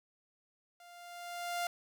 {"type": "tone with level ramp", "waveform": "sawtooth", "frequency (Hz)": 698.5, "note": "F5", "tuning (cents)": 0, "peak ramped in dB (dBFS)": [-51, -28], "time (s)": [0.8, 1.67], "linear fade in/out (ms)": 2, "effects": []}